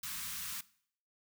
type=band-stop noise; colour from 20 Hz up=white; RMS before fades=-41 dBFS; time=0.03-0.61 s; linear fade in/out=5 ms; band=230 to 990 Hz; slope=48 dB/octave; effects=noise-tail reverb RT60 0.6 s tail -20 dB re dry